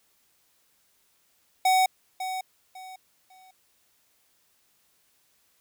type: tone with echo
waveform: square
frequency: 750 Hz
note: F#5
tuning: 23 cents sharp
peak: -19 dBFS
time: 1.65-1.86 s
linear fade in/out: 5 ms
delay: 550 ms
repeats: 3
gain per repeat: -11 dB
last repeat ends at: 3.51 s
effects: white hiss -67 dBFS RMS until 5.6 s